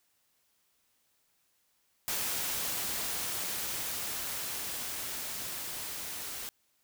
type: noise with level ramp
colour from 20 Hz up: white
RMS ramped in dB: -33 to -40 dBFS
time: 2.08-6.49 s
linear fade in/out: 0 ms
effects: white hiss -73 dBFS RMS until 6.83 s